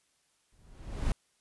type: noise with exponential growth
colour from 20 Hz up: brown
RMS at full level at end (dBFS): -26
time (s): 0.52-1.12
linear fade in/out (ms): 2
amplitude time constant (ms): 130
effects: white hiss -72 dBFS RMS until 1.4 s + resampled to 24000 Hz